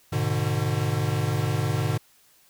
square chord, G# diminished, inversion none, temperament equal with one note detuned, 103.83 / 123.47 / 149.31 Hz, G#2 / B2 / D3, 0 / 0 / +29 cents, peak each -28 / -28 / -28 dBFS, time 0.12-1.98 s, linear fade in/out 10 ms, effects white hiss -59 dBFS RMS until 2.49 s

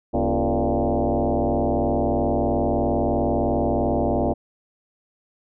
sine tone with frequency modulation, 174.61 Hz, F3, in tune, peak -18 dBFS, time 0.13-4.34 s, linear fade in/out 20 ms, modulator 103 Hz, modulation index 5.7, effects none

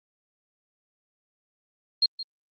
sine tone with echo, 4230 Hz, C8, 18 cents sharp, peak -17 dBFS, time 2.02-2.06 s, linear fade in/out 5 ms, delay 170 ms, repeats 1, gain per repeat -14 dB, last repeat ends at 2.23 s, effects Opus 24 kbps

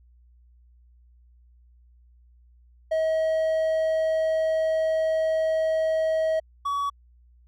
triangle tone pair in turn, 638 / 1131.5 Hz, D#5 / C#6, +43 / +35 cents, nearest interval minor seventh, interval 992 cents, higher second, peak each -19 / -22 dBFS, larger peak first, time 2.91-6.4 / 6.65-6.9 s, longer first, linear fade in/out 10 ms, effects added 60 Hz sine -53 dBFS peak until 7.47 s

